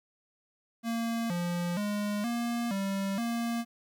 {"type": "tone with pitch steps", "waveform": "square", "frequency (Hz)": [230.4, 174.4, 206.7, 236.2, 195.7, 233.6], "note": ["A#3", "F3", "G#3", "A#3", "G3", "A#3"], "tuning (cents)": [-20, -2, -8, 23, -3, 4], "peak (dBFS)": -30, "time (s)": [0.83, 3.65], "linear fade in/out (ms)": 50, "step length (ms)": 470, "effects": ["11-bit"]}